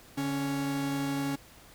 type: tone pair together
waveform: 45% pulse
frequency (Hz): 144.57 / 277.2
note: D3 / C#4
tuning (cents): -27 / 0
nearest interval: major seventh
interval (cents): 1127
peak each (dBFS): -36 / -30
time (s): 0.17-1.36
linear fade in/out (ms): 10
effects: pink hiss -54 dBFS RMS until 1.74 s